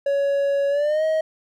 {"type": "tone with pitch glide", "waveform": "triangle", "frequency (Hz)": [560, 632.2], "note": ["C#5", "D#5"], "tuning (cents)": [18, 27], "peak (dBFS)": -16, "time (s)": [0.06, 1.21], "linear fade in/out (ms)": 5, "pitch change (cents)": 209, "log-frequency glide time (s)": [0.69, 1.04], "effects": []}